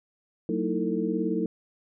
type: tone cluster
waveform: sine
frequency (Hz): 185.6 / 227 / 310.8 / 328.8 / 449.2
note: F#3 / A#3 / D#4 / E4 / A4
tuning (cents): +6 / -46 / -2 / -4 / +36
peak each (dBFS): -31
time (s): 0.49-1.46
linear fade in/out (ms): 2
effects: none